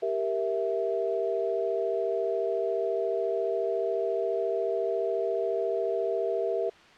sine chord, E diminished, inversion first, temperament equal, 392 / 466.2 / 659.3 Hz, G4 / Bb4 / E5, 0 / 0 / 0 cents, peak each -30 dBFS, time 0.02-6.7 s, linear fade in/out 10 ms, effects white hiss -53 dBFS RMS until 6.97 s + low-pass 3000 Hz 12 dB/octave

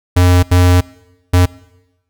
square tone bursts at uneven times, 89.5 Hz, F2, 43 cents sharp, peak -7 dBFS, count 3, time 0.16-0.43 / 0.51-0.81 / 1.33-1.46 s, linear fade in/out 10 ms, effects noise-tail reverb RT60 1.0 s tail -22 dB re dry

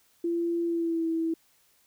sine tone with pitch glide, 339.9 to 327 Hz, F4 to E4, -47 to -14 cents, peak -25 dBFS, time 0.24-1.34 s, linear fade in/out 5 ms, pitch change -67 cents, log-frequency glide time 0.65-1.07 s, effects white hiss -65 dBFS RMS until 1.86 s

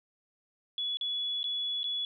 sine tone with dropouts, 3400 Hz, G#7, 40 cents sharp, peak -30 dBFS, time 0.78-2.05 s, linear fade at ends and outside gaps 1 ms, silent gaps 0.971-1.011 / 1.431-1.441 / 1.832-1.841 s, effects none

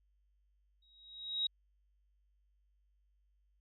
sine tone with exponential growth, 3807 Hz, A#7, 36 cents sharp, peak -29 dBFS, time 0.82-1.47 s, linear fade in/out 5 ms, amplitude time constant 140 ms, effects added 50 Hz sine -70 dBFS peak until 3.6 s

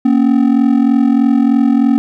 triangle ring-modulated tone, 255.1 Hz, C4, 44 cents flat, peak -3 dBFS, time 0.05-1.98 s, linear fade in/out 0 ms, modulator 21.6 Hz, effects none

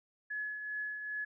sine tone with tremolo, 1700 Hz, G#6, 40 cents sharp, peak -34 dBFS, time 0.3-1.25 s, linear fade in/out 10 ms, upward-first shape triangle, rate 2.5 Hz, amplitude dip 50%, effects none

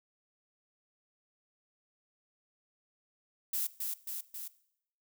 violet noise with echo, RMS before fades -33 dBFS, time 3.53-3.67 s, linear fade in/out 5 ms, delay 270 ms, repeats 3, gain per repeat -3 dB, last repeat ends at 4.48 s, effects noise-tail reverb RT60 0.7 s tail -19 dB re dry

